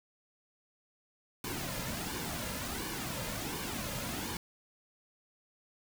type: noise with flanger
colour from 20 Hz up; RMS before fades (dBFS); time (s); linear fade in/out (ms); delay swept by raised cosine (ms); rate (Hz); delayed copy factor
pink; -38; 1.44-4.37; 2; 1.5 to 2.7; 1.4; -0.6
effects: none